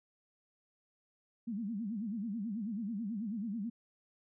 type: tone with vibrato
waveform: sine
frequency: 214.8 Hz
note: A3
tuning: 41 cents flat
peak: -35 dBFS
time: 1.47-3.7 s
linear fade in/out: 10 ms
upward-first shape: sine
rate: 9.2 Hz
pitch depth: 190 cents each way
effects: none